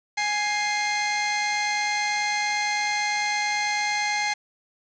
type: tone pair together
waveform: sawtooth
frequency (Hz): 830.6 / 2101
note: G#5 / C7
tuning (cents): 0 / +7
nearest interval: octave + major third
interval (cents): 1607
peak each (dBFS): -22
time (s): 0.17-4.34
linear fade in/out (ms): 10
effects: resampled to 16000 Hz + 7-bit